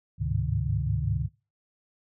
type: tone cluster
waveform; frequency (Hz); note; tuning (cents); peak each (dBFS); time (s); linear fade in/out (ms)
sine; 71.9 / 101 / 106.4 / 129.7 / 152.1; D2 / G#2 / G#2 / C3 / D#3; -36 / -48 / +42 / -15 / -39; -31; 0.18-1.29; 50
effects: noise-tail reverb RT60 0.3 s tail -23 dB re dry